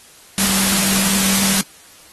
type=tone in noise; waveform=sine; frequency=194.5 Hz; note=G3; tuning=13 cents flat; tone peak=-21 dBFS; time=0.38-1.61 s; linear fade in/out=0 ms; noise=white; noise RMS=-17 dBFS; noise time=0.38-1.61 s; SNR=-7 dB; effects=white hiss -45 dBFS RMS until 2.12 s + AAC 32 kbps